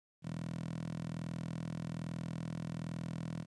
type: tone with high-pass filter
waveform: 10% pulse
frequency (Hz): 41.2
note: E1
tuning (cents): 0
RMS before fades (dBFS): -41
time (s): 0.22-3.46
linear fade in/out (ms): 50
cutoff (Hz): 150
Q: 3.3
effects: resampled to 22050 Hz + 12-bit